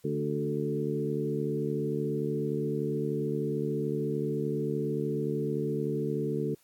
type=harmonic tone with a mistuned harmonic; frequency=73.42 Hz; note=D2; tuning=in tune; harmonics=2 / 3 / 4 / 5 / 6; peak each=-33 / -35 / -36 / -35 / -33 dBFS; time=0.04-6.55 s; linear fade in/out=10 ms; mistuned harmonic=5; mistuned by=+17 cents; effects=white hiss -65 dBFS RMS until 6.63 s + AAC 64 kbps

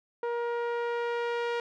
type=tone with low-pass filter sweep; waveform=sawtooth; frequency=473.3 Hz; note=A#4; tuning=26 cents sharp; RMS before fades=-31 dBFS; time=0.23-1.6 s; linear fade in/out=2 ms; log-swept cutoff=1200 to 3000 Hz; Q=0.81; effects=none

